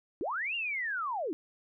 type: linear two-way sweep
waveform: sine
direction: up then down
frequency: 276.3 to 2841 to 276.3 Hz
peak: -31 dBFS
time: 0.21-1.33 s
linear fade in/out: 0 ms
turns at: 0.55 s
effects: none